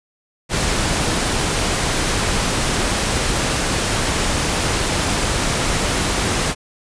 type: noise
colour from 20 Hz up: pink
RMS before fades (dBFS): -19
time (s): 0.49-6.55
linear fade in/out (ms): 50
effects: resampled to 22050 Hz